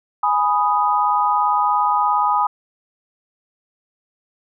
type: chord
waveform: sine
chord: G# minor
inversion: none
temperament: equal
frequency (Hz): 830.6 / 987.8 / 1244.5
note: G#5 / B5 / D#6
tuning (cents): 0 / 0 / 0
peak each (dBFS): -19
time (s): 0.23-2.47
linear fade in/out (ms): 5
effects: none